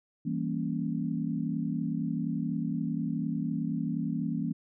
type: chord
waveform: sine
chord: E diminished seventh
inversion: none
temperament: equal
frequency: 164.81 / 196 / 233.1 / 277.2 Hz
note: E3 / G3 / Bb3 / Db4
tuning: 0 / 0 / 0 / 0 cents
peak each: -33 / -36 / -33 / -35 dBFS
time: 0.25-4.53 s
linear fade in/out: 10 ms
effects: none